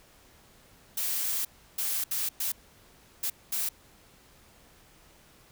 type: noise bursts at uneven times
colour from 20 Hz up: blue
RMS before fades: -30 dBFS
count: 6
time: 0.97-1.45 / 1.78-2.04 / 2.11-2.29 / 2.4-2.52 / 3.23-3.3 / 3.52-3.69 s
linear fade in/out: 5 ms
effects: pink hiss -58 dBFS RMS until 5.51 s